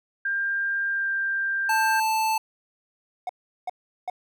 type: tone with pitch glide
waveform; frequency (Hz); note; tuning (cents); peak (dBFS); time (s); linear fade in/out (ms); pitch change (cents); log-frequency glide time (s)
sine; 1596 to 1585; G6 to G6; +31 to +19; -23; 0.25-2; 5; -12; 0.89-1.11
type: tone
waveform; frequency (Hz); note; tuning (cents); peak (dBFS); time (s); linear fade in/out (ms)
square; 880; A5; 0; -22; 1.69-2.38; 5
type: tone bursts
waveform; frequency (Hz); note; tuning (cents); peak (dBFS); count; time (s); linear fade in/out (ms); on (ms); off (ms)
triangle; 731; F#5; -21; -24; 3; 3.27-4.099; 2; 23; 380
effects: none